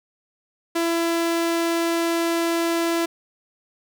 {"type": "tone", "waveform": "sawtooth", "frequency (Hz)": 335.3, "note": "E4", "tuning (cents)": 30, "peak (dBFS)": -16, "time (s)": [0.75, 3.06], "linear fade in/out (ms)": 10, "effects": []}